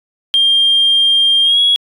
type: tone with pitch glide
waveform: sine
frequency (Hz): 3200 to 3332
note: G7 to G#7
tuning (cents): +35 to +5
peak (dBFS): -7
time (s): 0.34-1.76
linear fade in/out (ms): 0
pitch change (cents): +70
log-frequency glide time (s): 1.43-1.59
effects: tanh soft clip ceiling -4 dBFS